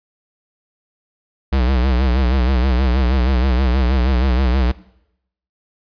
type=tone with vibrato; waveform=square; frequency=63.7 Hz; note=C2; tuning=46 cents flat; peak=-14 dBFS; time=1.52-4.72 s; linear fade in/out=10 ms; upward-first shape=sine; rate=6.3 Hz; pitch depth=110 cents each way; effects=noise-tail reverb RT60 0.8 s tail -20 dB re dry + resampled to 11025 Hz